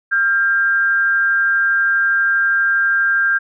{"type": "tone pair together", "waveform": "sine", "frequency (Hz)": [1387.6, 1600], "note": ["F6", "G6"], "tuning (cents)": [-12, 35], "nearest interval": "major second", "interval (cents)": 247, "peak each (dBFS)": [-21, -13], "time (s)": [0.11, 3.39], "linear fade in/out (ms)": 20, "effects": []}